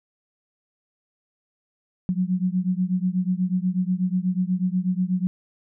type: beating tone pair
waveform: sine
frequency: 179.7 / 187.9 Hz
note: F3 / F#3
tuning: +50 / +27 cents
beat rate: 8.2 Hz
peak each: -23 / -24 dBFS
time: 2.09-5.27 s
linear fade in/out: 0 ms
effects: none